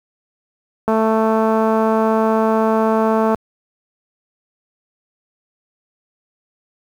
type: click train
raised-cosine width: 1 ms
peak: -4 dBFS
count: 546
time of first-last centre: 0.88-3.346 s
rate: 221 Hz
effects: high-pass 60 Hz 12 dB/octave + 7-bit